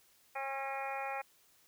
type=harmonic tone with a mistuned harmonic; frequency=271.3 Hz; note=C#4; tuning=37 cents flat; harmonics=2 / 3 / 4 / 5 / 6 / 7 / 8 / 9; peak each=-44 / -39 / -48 / -46 / -52 / -47 / -49 / -45 dBFS; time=0.35-1.22 s; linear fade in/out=10 ms; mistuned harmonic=6; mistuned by=+17 cents; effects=white hiss -67 dBFS RMS until 1.67 s